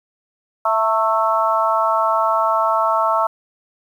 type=harmonic tone with a mistuned harmonic; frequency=220 Hz; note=A3; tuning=in tune; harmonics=3 / 4 / 5 / 6; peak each=-20 / -20 / -20 / -20 dBFS; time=0.65-3.27 s; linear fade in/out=5 ms; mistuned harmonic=4; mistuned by=+37 cents; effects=8-bit